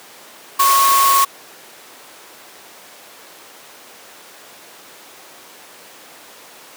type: tone in noise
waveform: sine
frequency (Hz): 1100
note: C#6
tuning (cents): -14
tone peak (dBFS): -11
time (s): 0.59-1.25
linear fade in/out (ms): 10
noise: white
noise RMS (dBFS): -18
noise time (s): 0.59-1.25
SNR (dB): +4
effects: pink hiss -40 dBFS RMS until 6.76 s + high-pass 400 Hz 12 dB/octave